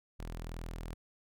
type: tone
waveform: sawtooth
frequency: 41.2 Hz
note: E1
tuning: in tune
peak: -36 dBFS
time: 0.19-0.94 s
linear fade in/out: 10 ms
effects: none